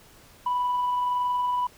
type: tone with amplitude modulation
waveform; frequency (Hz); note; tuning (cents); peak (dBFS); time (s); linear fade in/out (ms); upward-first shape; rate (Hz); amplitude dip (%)
sine; 987.8; B5; 0; -20; 0.46-1.67; 5; sine; 21.5; 25
effects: tanh soft clip ceiling -20 dBFS + pink hiss -53 dBFS RMS until 1.77 s